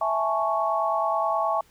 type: chord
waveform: sine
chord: A major seventh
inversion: second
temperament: equal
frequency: 659.3 / 830.6 / 880 / 1108.7 Hz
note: E5 / G#5 / A5 / C#6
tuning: 0 / 0 / 0 / 0 cents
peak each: -26 / -28 / -30 / -26 dBFS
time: 0.01-1.61 s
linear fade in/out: 5 ms
effects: pink hiss -59 dBFS RMS until 1.7 s